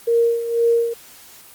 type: tone with tremolo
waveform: sine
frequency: 466.2 Hz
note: A#4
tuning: in tune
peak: -12 dBFS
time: 0.07-0.94 s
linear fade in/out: 10 ms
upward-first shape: sine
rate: 2 Hz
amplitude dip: 70%
effects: white hiss -44 dBFS RMS until 1.54 s + Opus 24 kbps